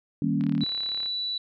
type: chord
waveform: sine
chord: Eb dominant seventh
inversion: none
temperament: equal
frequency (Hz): 155.56 / 196 / 233.1 / 277.2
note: Eb3 / G3 / Bb3 / Db4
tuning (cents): 0 / 0 / 0 / 0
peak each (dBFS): -28 / -28 / -28 / -27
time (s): 0.22-0.64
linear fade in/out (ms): 2
type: click train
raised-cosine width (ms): 0.3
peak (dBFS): -27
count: 24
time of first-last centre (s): 0.41-1.06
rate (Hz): 35.4
type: tone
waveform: sine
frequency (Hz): 3951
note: B7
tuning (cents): 0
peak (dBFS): -27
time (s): 0.61-1.38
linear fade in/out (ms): 5
effects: none